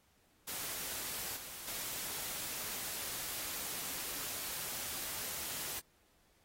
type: noise with level steps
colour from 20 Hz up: white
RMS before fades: -41 / -47 / -41 dBFS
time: 0.47-5.8 s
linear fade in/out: 10 ms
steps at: 1.36 / 1.67 s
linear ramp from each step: 10 ms
effects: pink hiss -71 dBFS RMS until 6.44 s + AAC 48 kbps